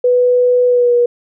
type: tone with pitch glide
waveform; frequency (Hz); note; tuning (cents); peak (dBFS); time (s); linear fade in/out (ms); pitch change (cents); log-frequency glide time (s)
sine; 494.4 to 481.7; B4 to B4; +2 to -43; -8; 0.04-1.06; 5; -45; 0.67-0.94
effects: none